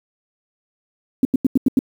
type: tone bursts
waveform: sine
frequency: 261.6 Hz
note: C4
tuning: in tune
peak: -10 dBFS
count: 6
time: 1.23-1.791 s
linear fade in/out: 2 ms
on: 21 ms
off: 87 ms
effects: 7-bit